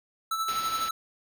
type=tone with tremolo; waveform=square; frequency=1318.5 Hz; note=E6; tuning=in tune; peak=-26 dBFS; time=0.31-0.91 s; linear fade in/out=5 ms; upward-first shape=sine; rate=12 Hz; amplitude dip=50%
type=low-pass noise; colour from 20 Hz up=white; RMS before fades=-40 dBFS; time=0.48-0.89 s; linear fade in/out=5 ms; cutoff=5100 Hz; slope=48 dB/octave
effects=none